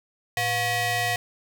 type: ring-modulated tone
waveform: sawtooth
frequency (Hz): 604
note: D5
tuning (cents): +48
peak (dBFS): -16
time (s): 0.37-1.16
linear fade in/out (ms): 2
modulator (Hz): 1320
effects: none